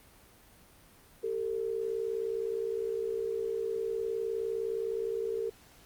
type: tone pair together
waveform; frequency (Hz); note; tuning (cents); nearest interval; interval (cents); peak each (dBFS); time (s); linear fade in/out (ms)
sine; 392 / 451.6; G4 / A4; 0 / +45; major second; 245; -35 / -32; 1.23-5.5; 10
effects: pink hiss -58 dBFS RMS until 5.85 s + Opus 32 kbps